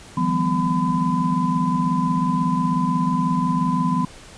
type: tone cluster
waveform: sine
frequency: 157.8 / 174.3 / 200.1 / 250.4 / 1009 Hz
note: D#3 / F3 / G3 / B3 / B5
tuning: +25 / -3 / +36 / +24 / +37 cents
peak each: -28 / -22 / -27 / -23 / -23 dBFS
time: 0.17-4.05 s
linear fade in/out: 5 ms
effects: pink hiss -43 dBFS RMS until 4.37 s + resampled to 22050 Hz